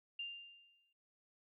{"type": "tone with exponential decay", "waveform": "sine", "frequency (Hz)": 2794, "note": "F7", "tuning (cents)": 0, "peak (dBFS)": -39, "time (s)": [0.19, 0.93], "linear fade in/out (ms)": 5, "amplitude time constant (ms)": 160, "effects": []}